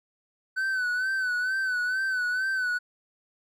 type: tone with vibrato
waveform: triangle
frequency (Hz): 1511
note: F#6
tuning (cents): +36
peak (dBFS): -23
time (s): 0.56-2.79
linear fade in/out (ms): 20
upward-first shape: sine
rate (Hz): 2.2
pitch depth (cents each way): 57
effects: none